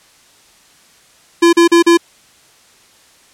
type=tone bursts; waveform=square; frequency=340 Hz; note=F4; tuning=46 cents flat; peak=-6 dBFS; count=4; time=1.42-1.974 s; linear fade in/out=10 ms; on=110 ms; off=38 ms; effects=white hiss -48 dBFS RMS until 3.33 s + low-pass 9000 Hz 12 dB/octave